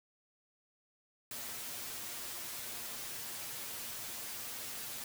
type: noise with comb filter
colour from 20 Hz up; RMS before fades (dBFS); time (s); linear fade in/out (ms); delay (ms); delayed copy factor
white; -43; 1.31-5.04; 2; 8.5; +0.75
effects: none